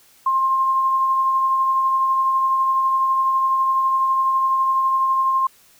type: tone with tremolo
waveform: sine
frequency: 1060 Hz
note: C6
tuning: 22 cents sharp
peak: -14 dBFS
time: 0.26-5.47 s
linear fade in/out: 5 ms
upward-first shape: triangle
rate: 12 Hz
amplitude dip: 30%
effects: white hiss -53 dBFS RMS until 5.79 s